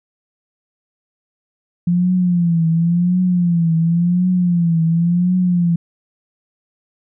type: tone with vibrato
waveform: sine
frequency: 172.7 Hz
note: F3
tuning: 19 cents flat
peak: -12 dBFS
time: 1.87-5.76 s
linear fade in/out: 5 ms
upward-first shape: triangle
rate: 0.93 Hz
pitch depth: 110 cents each way
effects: none